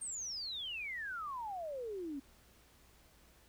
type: exponential sweep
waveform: sine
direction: down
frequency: 8870 to 266.3 Hz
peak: -39 dBFS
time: 0.01-2.2 s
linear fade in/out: 10 ms
effects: added 60 Hz sine -67 dBFS peak until 3.48 s + pink hiss -65 dBFS RMS until 3.48 s